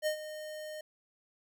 square tone with ADSR envelope, 614 Hz, D#5, 23 cents flat, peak -28 dBFS, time 0.02-0.81 s, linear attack 46 ms, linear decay 94 ms, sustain -13 dB, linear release 4 ms, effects none

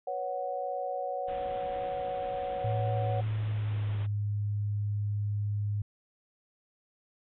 sine chord, B suspended second, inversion none, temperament just, 493.9 / 555.6 / 740.8 Hz, B4 / C#5 / F#5, 0 / +4 / +2 cents, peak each -39 / -35 / -34 dBFS, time 0.07-3.21 s, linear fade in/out 5 ms
pink low-pass noise, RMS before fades -47 dBFS, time 1.27-4.07 s, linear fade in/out 20 ms, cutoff 3600 Hz, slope 96 dB/octave
sine tone with pitch glide, 110 to 103.23 Hz, A2 to G#2, 0 to -10 cents, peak -28 dBFS, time 2.64-5.82 s, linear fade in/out 5 ms, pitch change -110 cents, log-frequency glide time 2.98-4.04 s
effects none

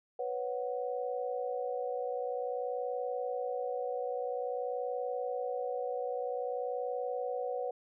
sine chord, B suspended second, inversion none, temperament equal, 493.9 / 554.4 / 740 Hz, B4 / C#5 / F#5, 0 / 0 / 0 cents, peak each -35 / -39 / -39 dBFS, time 0.19-7.71 s, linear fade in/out 5 ms, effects none

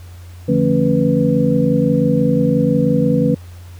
sine tone cluster, 148.1 / 174 / 224.7 / 275.4 / 492.8 Hz, D3 / F3 / A3 / C#4 / B4, +15 / -6 / +37 / -11 / -4 cents, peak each -18 dBFS, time 0.48-3.35 s, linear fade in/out 10 ms, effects added 88 Hz sine -33 dBFS peak until 3.79 s + pink hiss -47 dBFS RMS until 3.79 s

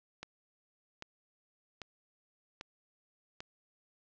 click train, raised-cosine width 0.2 ms, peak -25 dBFS, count 5, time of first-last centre 0.23-3.405 s, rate 1.26 Hz, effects low-pass 6000 Hz 12 dB/octave

